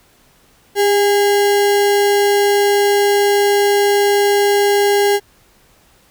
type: tone with sample-and-hold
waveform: sine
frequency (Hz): 404.3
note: G#4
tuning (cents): -46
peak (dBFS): -10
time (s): 0.75-5.2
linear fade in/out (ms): 50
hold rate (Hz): 1225
effects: pink hiss -52 dBFS RMS until 6.1 s